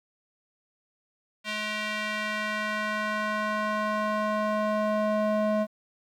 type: tone with band-pass filter sweep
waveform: square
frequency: 212.8 Hz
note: G#3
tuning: 42 cents sharp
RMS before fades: -28 dBFS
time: 1.44-5.67 s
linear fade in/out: 50 ms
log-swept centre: 2700 to 570 Hz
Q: 1.4
effects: 10-bit